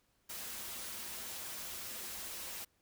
white noise with comb filter, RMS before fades -44 dBFS, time 0.29-2.65 s, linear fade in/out 10 ms, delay 6.9 ms, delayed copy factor -0.55, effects pink hiss -75 dBFS RMS until 2.81 s

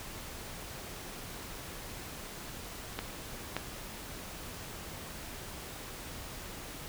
clicks, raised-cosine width 0.3 ms, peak -18 / -16 dBFS, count 2, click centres 2.99 / 3.566 s, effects pink hiss -44 dBFS RMS until 6.88 s

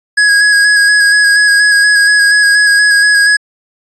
square tone with vibrato, 1661.2 Hz, G#6, in tune, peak -6 dBFS, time 0.17-3.37 s, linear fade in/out 10 ms, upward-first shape square, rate 4.2 Hz, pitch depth 18 cents each way, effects resampled to 24000 Hz

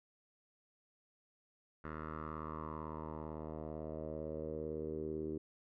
10% pulse tone with low-pass filter sweep, 77.9 Hz, D#2, 3 cents sharp, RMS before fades -43 dBFS, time 1.84-5.38 s, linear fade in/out 5 ms, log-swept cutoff 1500 to 360 Hz, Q 4.5, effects none

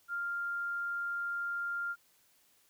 sine tone, 1396.9 Hz, F6, in tune, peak -33 dBFS, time 0.08-1.96 s, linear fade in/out 50 ms, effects white hiss -68 dBFS RMS until 2.69 s

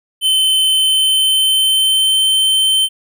square tone with pitch glide, 3067 to 3095 Hz, G7 to G7, -38 to -23 cents, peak -11 dBFS, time 0.21-2.89 s, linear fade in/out 50 ms, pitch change +15 cents, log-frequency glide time 0.67-2.19 s, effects none

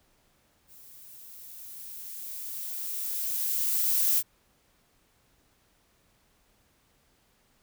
violet noise with level ramp, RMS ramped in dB -52 to -23 dBFS, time 0.67-4.23 s, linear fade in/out 50 ms, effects pink hiss -67 dBFS RMS until 7.62 s

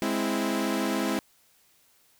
sawtooth chord, Ab augmented, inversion none, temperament equal, 207.7 / 261.6 / 329.6 Hz, Ab3 / C4 / E4, 0 / 0 / 0 cents, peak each -26 dBFS, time 0.02-1.19 s, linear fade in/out 0 ms, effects white hiss -63 dBFS RMS until 2.19 s

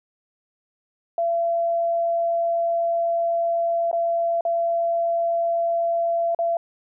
sine tone with dropouts, 677 Hz, E5, 46 cents sharp, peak -19 dBFS, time 1.18-6.57 s, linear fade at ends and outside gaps 2 ms, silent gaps 3.914-3.929 / 4.409-4.451 / 6.348-6.389 s, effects none

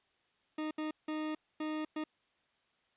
40% pulse tone bursts at uneven times, 308.8 Hz, D#4, 13 cents flat, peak -34 dBFS, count 5, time 0.58-0.71 / 0.78-0.91 / 1.08-1.35 / 1.6-1.85 / 1.96-2.04 s, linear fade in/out 5 ms, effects white hiss -74 dBFS RMS until 2.96 s + resampled to 8000 Hz

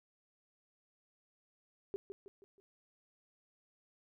sine tone with echo, 394.7 Hz, G4, 12 cents sharp, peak -35 dBFS, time 1.94-1.96 s, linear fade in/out 0 ms, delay 160 ms, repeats 4, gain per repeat -7 dB, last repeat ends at 2.6 s, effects none

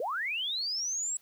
sine linear sweep, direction up, 432.8 to 7830 Hz, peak -30 dBFS, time 0-1.17 s, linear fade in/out 2 ms, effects white hiss -64 dBFS RMS until 1.21 s

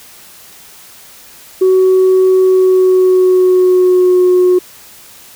sine tone with pitch glide, 374.5 to 363.2 Hz, F#4 to F#4, +21 to -32 cents, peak -4 dBFS, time 1.61-4.59 s, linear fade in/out 10 ms, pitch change -53 cents, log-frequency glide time 2.41-4.24 s, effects tanh soft clip ceiling -3 dBFS + white hiss -38 dBFS RMS until 5.35 s

